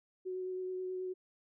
sine tone with vibrato, 370 Hz, F#4, in tune, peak -36 dBFS, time 0.25-1.14 s, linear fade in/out 20 ms, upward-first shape sine, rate 9.3 Hz, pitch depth 12 cents each way, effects none

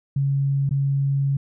sine tone with dropouts, 138.59 Hz, C#3, in tune, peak -18 dBFS, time 0.16-1.37 s, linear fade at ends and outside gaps 5 ms, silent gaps 0.693-0.709 s, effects none

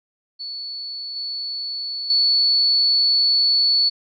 sine tone with level steps, 4435 Hz, C#8, in tune, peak -28 / -25 / -14 dBFS, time 0.39-3.9 s, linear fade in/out 20 ms, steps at 1.16 / 2.1 s, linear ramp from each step 2 ms, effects none

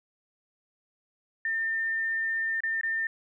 sine tone with dropouts, 1804 Hz, A6, 43 cents sharp, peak -26 dBFS, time 1.45-3.07 s, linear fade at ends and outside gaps 2 ms, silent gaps 2.605-2.635 / 2.812-2.833 s, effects none

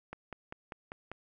click train, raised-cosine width 0.5 ms, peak -26 dBFS, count 6, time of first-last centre 0.13-1.116 s, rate 5.07 Hz, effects none

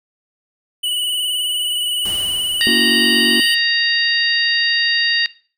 square tone with vibrato, 2960 Hz, F#7, in tune, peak -18 dBFS, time 0.83-3.55 s, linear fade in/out 10 ms, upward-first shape sine, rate 19 Hz, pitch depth 38 cents each way
pink noise with exponential decay, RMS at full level -31 dBFS, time 2.05-3.76 s, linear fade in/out 5 ms, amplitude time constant 370 ms
harmonic tone, 932.3 Hz, A#5, in tune, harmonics 2 / 3 / 4 / 5, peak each -18 / -20 / -21 / -19 dBFS, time 2.61-5.26 s, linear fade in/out 0 ms
triangle chord, F# dominant seventh, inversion first, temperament equal with one note detuned, 233.1 / 281.4 / 329.6 / 370 Hz, A#3 / C#4 / E4 / F#4, 0 / +26 / 0 / 0 cents, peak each -18 / -23 / -23 / -22 dBFS, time 2.67-3.4 s, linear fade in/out 0 ms
effects noise-tail reverb RT60 0.4 s tail -19 dB re dry

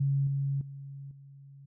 sine tone with level steps, 138.59 Hz, C#3, in tune, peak -24 / -27 / -40 / -48 dBFS, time 0-1.66 s, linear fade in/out 10 ms, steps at 0.27 / 0.61 / 1.11 s, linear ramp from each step 2 ms, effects none

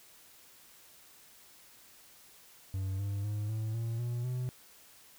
triangle tone with pitch steps, 95.7 / 100.17 / 104.84 / 109.74 / 114.86 / 120.23 / 125.84 Hz, G2 / G2 / G#2 / A2 / A#2 / B2 / B2, -41 / +38 / +17 / -4 / -25 / -46 / +33 cents, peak -30 dBFS, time 2.74-4.49 s, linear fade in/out 0 ms, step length 250 ms, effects white hiss -58 dBFS RMS until 5.18 s

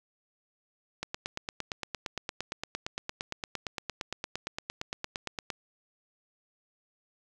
click train, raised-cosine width 0.2 ms, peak -16 dBFS, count 40, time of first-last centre 1.03-5.502 s, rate 8.72 Hz, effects 9-bit

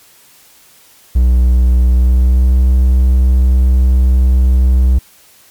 triangle tone with pitch glide, 61.74 to 63.59 Hz, B1 to C2, 0 to -49 cents, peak -4 dBFS, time 1.15-4.99 s, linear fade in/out 10 ms, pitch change +51 cents, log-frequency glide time 1.9-2.57 s, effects white hiss -45 dBFS RMS until 5.5 s + MP3 96 kbps

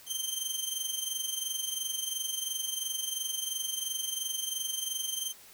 15% pulse tone with amplitude modulation, 3136 Hz, G7, in tune, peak -22 dBFS, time 0.06-5.34 s, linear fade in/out 50 ms, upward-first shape sine, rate 22.9 Hz, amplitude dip 65%, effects white hiss -54 dBFS RMS until 5.53 s

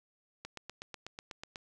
click train, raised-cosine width 0.2 ms, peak -25 dBFS, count 10, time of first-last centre 0.45-1.558 s, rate 8.12 Hz, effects none

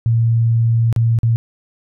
sine tone with dropouts, 115.2 Hz, A#2, 20 cents flat, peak -11 dBFS, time 0.06-1.36 s, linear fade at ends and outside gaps 0 ms, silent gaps 0.927-0.962 / 1.188-1.232 s, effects none

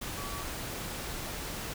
sine tone in noise, 1140 Hz, C#6, 48 cents sharp, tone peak -42 dBFS, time 0.17-0.43 s, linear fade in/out 10 ms, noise pink, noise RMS -38 dBFS, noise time 0.01-1.74 s, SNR -7 dB, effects none

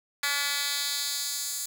10% pulse tone with high-pass filter sweep, 285.3 Hz, C#4, 50 cents sharp, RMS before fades -30 dBFS, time 0.23-1.66 s, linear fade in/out 5 ms, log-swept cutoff 2100 to 7100 Hz, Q 1.2, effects none

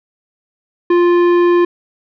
sine tone with tanh clipping, 349.2 Hz, F4, in tune, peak -10 dBFS, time 0.9-1.65 s, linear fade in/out 5 ms, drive 13 dB, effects none

